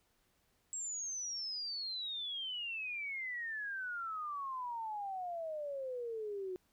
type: exponential sweep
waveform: sine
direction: down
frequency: 7670 to 362.3 Hz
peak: -38 dBFS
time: 0.73-6.56 s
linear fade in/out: 0 ms
effects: pink hiss -75 dBFS RMS until 6.72 s